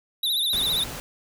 square tone with vibrato, 3729 Hz, A#7, in tune, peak -22 dBFS, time 0.23-0.84 s, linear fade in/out 5 ms, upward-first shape triangle, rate 15 Hz, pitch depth 130 cents each way
pink noise, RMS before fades -35 dBFS, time 0.53-1 s, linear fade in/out 0 ms
effects none

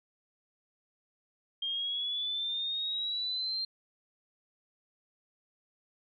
sine exponential sweep, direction up, 3199 to 4186 Hz, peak -31 dBFS, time 1.62-3.65 s, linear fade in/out 5 ms, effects none

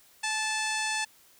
harmonic tone with a mistuned harmonic, 875 Hz, A5, 10 cents flat, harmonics 1 / 2 / 3 / 4 / 5 / 6 / 7 / 8 / 9 / 10, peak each -34 / -33 / -34 / -39 / -39 / -40 / -40 / -43 / -44 / -39 dBFS, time 0.23-1.05 s, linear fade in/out 10 ms, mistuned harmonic 1, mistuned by -22 cents, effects white hiss -59 dBFS RMS until 1.39 s

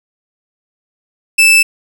40% pulse tone, 2637 Hz, E7, in tune, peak -4 dBFS, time 1.38-1.63 s, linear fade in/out 10 ms, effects none

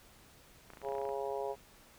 clicks, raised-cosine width 0.5 ms, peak -35 dBFS, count 12, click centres 0.703 / 0.735 / 0.772 / 0.817 / 0.849 / 0.887 / 0.921 / 0.952 / 0.983 / 1.016 / 1.053 / 1.091 s
harmonic tone, 137.7 Hz, C#3, 11 cents flat, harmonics 3 / 4 / 5 / 6 / 7, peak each -38 / -40 / -42 / -44 / -45 dBFS, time 0.82-1.56 s, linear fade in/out 50 ms
effects pink hiss -60 dBFS RMS until 1.98 s

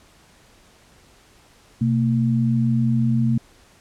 sine tone pair together, 126.54 / 226.9 Hz, B2 / A#3, +43 / -47 cents, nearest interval minor seventh, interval 1010 cents, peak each -19 dBFS, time 1.81-3.38 s, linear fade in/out 5 ms, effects pink hiss -53 dBFS RMS until 3.8 s + low-pass 10000 Hz 12 dB/octave

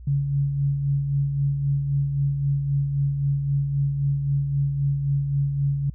sine tone with tremolo, 140.4 Hz, C#3, 22 cents sharp, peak -18 dBFS, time 0.07-5.9 s, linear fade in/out 5 ms, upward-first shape sine, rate 3.8 Hz, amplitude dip 45%, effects added 60 Hz sine -38 dBFS peak until 5.94 s

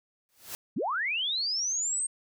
white noise with exponential growth, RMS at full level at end -35 dBFS, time 0.29-0.55 s, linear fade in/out 0 ms, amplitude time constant 55 ms
sine linear sweep, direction up, 138.5 to 8550 Hz, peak -27 dBFS, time 0.76-2.07 s, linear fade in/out 10 ms
effects none

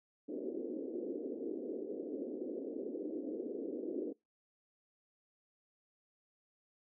pink band-pass noise, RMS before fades -41 dBFS, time 0.28-4.13 s, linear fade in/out 10 ms, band 260 to 490 Hz, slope 48 dB/octave, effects noise-tail reverb RT60 0.2 s tail -24 dB re dry

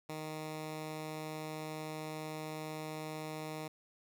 10% pulse tone, 155.56 Hz, D#3, in tune, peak -32 dBFS, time 0.09-3.68 s, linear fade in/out 5 ms, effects none

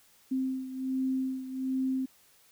sine beating tone pair, 261.6 / 262.9 Hz, C4 / C4, 0 / +8 cents, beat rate 1.3 Hz, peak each -30 / -35 dBFS, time 0.31-2.06 s, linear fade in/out 10 ms, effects white hiss -62 dBFS RMS until 2.51 s

